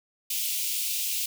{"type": "high-pass noise", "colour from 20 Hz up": "white", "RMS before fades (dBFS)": -29, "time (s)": [0.3, 1.26], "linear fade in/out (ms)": 5, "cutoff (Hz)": 2400, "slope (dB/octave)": 48, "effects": []}